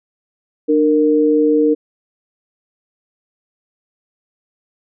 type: tone pair together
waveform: sine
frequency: 300 / 462.8 Hz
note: D4 / A#4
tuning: +37 / -13 cents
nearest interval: minor sixth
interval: 750 cents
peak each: -13 dBFS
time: 0.68-1.75 s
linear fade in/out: 20 ms
effects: none